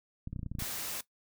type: clicks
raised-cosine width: 5 ms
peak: -26 dBFS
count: 10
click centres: 0.274 / 0.33 / 0.362 / 0.393 / 0.431 / 0.463 / 0.516 / 0.552 / 0.587 / 0.623 s
type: noise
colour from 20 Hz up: white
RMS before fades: -38 dBFS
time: 0.59-1.01 s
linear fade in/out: 5 ms
effects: noise-tail reverb RT60 0.1 s tail -17 dB re dry